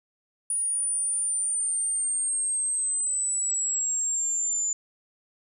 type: linear sweep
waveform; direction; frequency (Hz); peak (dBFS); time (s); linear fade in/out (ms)
sine; down; 9660 to 7060; -24; 0.5-4.73; 2
effects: none